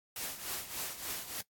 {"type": "noise with tremolo", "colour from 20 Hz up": "white", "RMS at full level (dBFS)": -37, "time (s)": [0.16, 1.41], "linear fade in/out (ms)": 2, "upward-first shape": "triangle", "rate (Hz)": 3.4, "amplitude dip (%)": 75, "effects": ["noise-tail reverb RT60 0.1 s tail -19 dB re dry", "AAC 64 kbps"]}